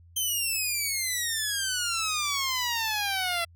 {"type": "exponential sweep", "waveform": "10% pulse", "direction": "down", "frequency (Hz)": [3136, 671], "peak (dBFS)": -18, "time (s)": [0.16, 3.45], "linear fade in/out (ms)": 10, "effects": ["added 85 Hz sine -51 dBFS peak until 3.55 s"]}